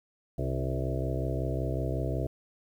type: harmonic tone with a mistuned harmonic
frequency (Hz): 65.4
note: C2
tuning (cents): 0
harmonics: 1 / 2 / 4 / 5 / 6 / 7 / 8 / 9 / 10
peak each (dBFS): -33 / -32 / -40 / -38 / -39 / -41 / -42 / -42 / -39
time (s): 0.38-2.27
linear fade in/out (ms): 5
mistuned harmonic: 8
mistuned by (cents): -22
effects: 10-bit